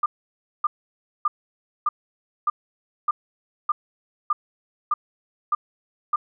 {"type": "tone bursts", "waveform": "sine", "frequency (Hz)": 1204, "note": "D6", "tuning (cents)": 43, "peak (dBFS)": -17, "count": 11, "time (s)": [0.03, 6.16], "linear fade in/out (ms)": 5, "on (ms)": 30, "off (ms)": 580, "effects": []}